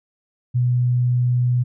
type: tone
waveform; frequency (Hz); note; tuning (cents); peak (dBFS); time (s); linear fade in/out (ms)
sine; 123.47; B2; 0; -15; 0.54-1.64; 20
effects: none